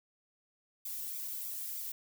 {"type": "noise with flanger", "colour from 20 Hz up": "violet", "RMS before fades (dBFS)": -40, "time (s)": [0.85, 1.92], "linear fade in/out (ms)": 5, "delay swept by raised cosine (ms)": [0.83, 2.23], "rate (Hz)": 3.2, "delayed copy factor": 0.9, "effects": []}